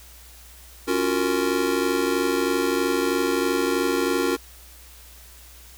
square chord, Gb major seventh, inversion second, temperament just, 277.5 / 346.9 / 370 / 462.5 Hz, Db4 / F4 / Gb4 / Bb4, +2 / -12 / 0 / -14 cents, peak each -27 dBFS, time 0.87-4.37 s, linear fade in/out 20 ms, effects added 60 Hz sine -47 dBFS peak until 5.77 s + white hiss -48 dBFS RMS until 5.77 s

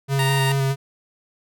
square tone with vibrato, 136.3 Hz, C#3, 29 cents flat, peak -19 dBFS, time 0.08-0.76 s, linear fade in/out 50 ms, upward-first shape square, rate 4.8 Hz, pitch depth 15 cents each way
15% pulse tone, 930 Hz, A#5, 4 cents flat, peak -16 dBFS, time 0.19-0.52 s, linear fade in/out 2 ms
effects none

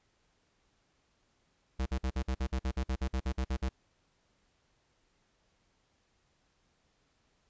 square tone bursts, 64.7 Hz, C2, 19 cents flat, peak -30 dBFS, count 16, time 1.79-3.691 s, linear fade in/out 10 ms, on 71 ms, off 51 ms, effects pink hiss -73 dBFS RMS until 7.49 s + resampled to 16000 Hz

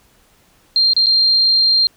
sine tone with dropouts, 4186 Hz, C8, in tune, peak -10 dBFS, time 0.76-1.87 s, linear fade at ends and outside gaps 1 ms, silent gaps 0.934-0.965 / 1.06-1.067 s, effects pink hiss -54 dBFS RMS until 1.96 s

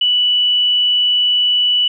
sine tone, 2960 Hz, F#7, in tune, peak -11 dBFS, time 0.01-1.88 s, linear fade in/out 5 ms, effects none

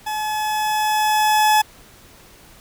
40% pulse tone with level ramp, 855 Hz, A5, 50 cents flat, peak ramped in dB -22 to -11 dBFS, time 0.06-1.62 s, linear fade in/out 10 ms, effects pink hiss -47 dBFS RMS until 2.6 s

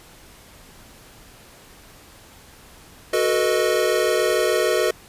square chord, B dominant seventh, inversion second, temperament equal with one note detuned, 370 / 440 / 486.8 / 622.3 Hz, F#4 / A4 / B4 / D#5, 0 / 0 / -25 / 0 cents, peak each -24 dBFS, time 3.13-4.91 s, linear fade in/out 5 ms, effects pink hiss -47 dBFS RMS until 5.08 s + resampled to 32000 Hz

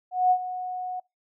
sine tone with ADSR envelope, 733 Hz, F#5, 16 cents flat, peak -15 dBFS, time 0.11-1 s, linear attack 200 ms, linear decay 69 ms, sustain -14 dB, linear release 7 ms, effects noise-tail reverb RT60 0.2 s tail -25 dB re dry

